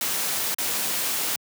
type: noise with dropouts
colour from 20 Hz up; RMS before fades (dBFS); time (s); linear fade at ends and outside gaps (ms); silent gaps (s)
white; -26; 0.01-1.36; 2; 0.545-0.584
effects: high-pass 150 Hz 12 dB/octave